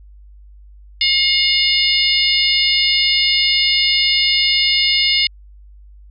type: harmonic tone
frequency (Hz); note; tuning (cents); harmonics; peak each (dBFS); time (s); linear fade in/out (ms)
718; F5; +48; 3 / 4 / 5 / 6 / 7; -19 / -19 / -19 / -19 / -19; 1.01-5.27; 2
effects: added 50 Hz sine -39 dBFS peak until 6.1 s